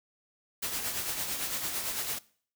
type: noise with tremolo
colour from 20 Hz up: white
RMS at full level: -32 dBFS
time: 0.62-2.19 s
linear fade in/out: 10 ms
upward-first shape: sine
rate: 8.9 Hz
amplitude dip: 45%
effects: noise-tail reverb RT60 0.5 s tail -21 dB re dry